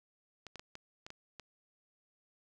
clicks, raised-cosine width 0.2 ms, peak -29 dBFS, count 7, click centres 0.467 / 0.557 / 0.595 / 0.754 / 1.065 / 1.104 / 1.397 s, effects none

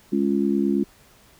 harmonic tone, 69.4 Hz, C#2, 3 cents sharp, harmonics 3 / 4 / 5, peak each -22 / -23 / -24 dBFS, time 0.12-0.84 s, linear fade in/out 10 ms, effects pink hiss -54 dBFS RMS until 1.39 s

